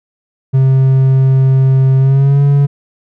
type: tone with pitch glide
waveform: triangle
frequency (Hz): 132.9 to 141.62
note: C3 to C#3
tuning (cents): +27 to +37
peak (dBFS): -4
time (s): 0.53-2.67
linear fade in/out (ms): 20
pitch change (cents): +110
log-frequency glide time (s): 1.98-2.42
effects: none